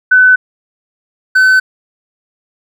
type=tone pair in turn; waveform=sine / triangle; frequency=1507 / 1519.2 Hz; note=F#6 / F#6; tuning=+31 / +45 cents; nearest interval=unison; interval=14 cents; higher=second; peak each=-3 dBFS; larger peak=neither; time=0.11-0.36 / 1.35-1.6 s; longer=neither; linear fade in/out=10 ms; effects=none